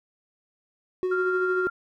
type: tone with tremolo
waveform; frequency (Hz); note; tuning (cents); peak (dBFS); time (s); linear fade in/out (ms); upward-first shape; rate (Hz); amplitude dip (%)
triangle; 368.7; F#4; -6; -20; 1.03-1.67; 0; sine; 13; 35
type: tone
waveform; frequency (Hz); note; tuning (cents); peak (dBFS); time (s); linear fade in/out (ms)
sine; 1391; F6; -7; -26; 1.11-1.7; 10
effects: none